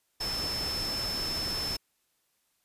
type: tone in noise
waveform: sine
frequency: 5274 Hz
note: E8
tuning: in tune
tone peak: -31 dBFS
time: 0.2-1.77 s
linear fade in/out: 10 ms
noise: pink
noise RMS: -37 dBFS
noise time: 0.2-1.77 s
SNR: +3 dB
effects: white hiss -74 dBFS RMS until 2.64 s + resampled to 32000 Hz